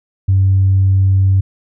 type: tone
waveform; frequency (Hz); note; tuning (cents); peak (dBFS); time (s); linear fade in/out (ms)
sine; 96; G2; -36; -7; 0.28-1.41; 10
effects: tanh soft clip ceiling -4 dBFS